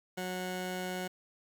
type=tone pair together; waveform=15% pulse; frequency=183.25 / 733 Hz; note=F#3 / F#5; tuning=-16 / -16 cents; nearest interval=2 octaves; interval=2400 cents; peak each=-30 / -37 dBFS; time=0.17-1.08 s; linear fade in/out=10 ms; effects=10-bit